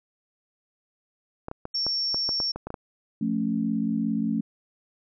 clicks, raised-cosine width 1 ms, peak -19 dBFS, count 11, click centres 1.484 / 1.514 / 1.654 / 1.866 / 2.145 / 2.291 / 2.402 / 2.56 / 2.67 / 2.704 / 2.742 s
sine tone, 5470 Hz, F8, 37 cents flat, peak -24 dBFS, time 1.74-2.52 s, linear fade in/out 10 ms
sine chord, F augmented, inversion none, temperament equal, 174.61 / 220 / 277.2 Hz, F3 / A3 / C#4, 0 / 0 / 0 cents, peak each -31 / -25 / -29 dBFS, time 3.21-4.41 s, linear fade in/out 5 ms
effects none

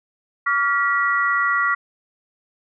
sine tone cluster, 1146 / 1402 / 1937 Hz, D6 / F6 / B6, -43 / +6 / -34 cents, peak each -21 dBFS, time 0.46-1.75 s, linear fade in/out 10 ms, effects none

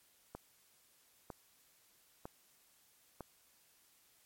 click train, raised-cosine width 1 ms, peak -30 dBFS, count 4, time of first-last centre 0.35-3.207 s, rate 1.05 Hz, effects white hiss -69 dBFS RMS until 4.25 s + MP3 64 kbps

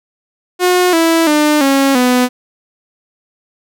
sawtooth tone with pitch steps, 361.1 / 329.2 / 300.2 / 273.7 / 249.5 Hz, F#4 / E4 / D4 / C#4 / B3, -42 / -2 / +38 / -22 / +18 cents, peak -5 dBFS, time 0.59-2.29 s, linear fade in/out 50 ms, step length 340 ms, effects none

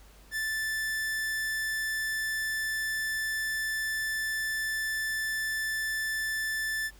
45% pulse tone, 1758 Hz, A6, 2 cents flat, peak -29 dBFS, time 0.31-6.91 s, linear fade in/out 50 ms, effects added 50 Hz sine -53 dBFS peak until 6.99 s + pink hiss -58 dBFS RMS until 6.99 s

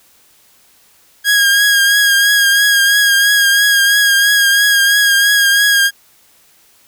sawtooth tone with vibrato, 1635 Hz, G#6, 28 cents flat, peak -5 dBFS, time 1.24-5.91 s, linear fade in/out 50 ms, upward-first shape triangle, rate 3 Hz, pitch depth 37 cents each way, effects white hiss -50 dBFS RMS until 6.87 s

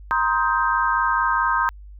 sine chord, C minor seventh, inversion third, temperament just, 941.9 / 1046.5 / 1255.8 / 1569.8 Hz, Bb5 / C6 / Eb6 / G6, +18 / 0 / +16 / +2 cents, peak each -23 dBFS, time 0.11-1.69 s, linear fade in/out 0 ms, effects added 50 Hz sine -38 dBFS peak until 1.99 s

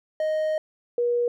triangle / sine tone pair in turn, 622.3 / 480.4 Hz, D#5 / B4, 0 / -48 cents, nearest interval major third, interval 448 cents, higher first, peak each -20 dBFS, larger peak neither, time 0.2-0.58 / 0.98-1.28 s, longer first, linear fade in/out 2 ms, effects none

